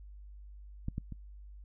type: clicks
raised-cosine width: 5 ms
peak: -22 / -23 / -30 dBFS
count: 3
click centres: 0.884 / 0.981 / 1.123 s
effects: noise-tail reverb RT60 0.1 s tail -24 dB re dry + added 50 Hz sine -47 dBFS peak until 1.64 s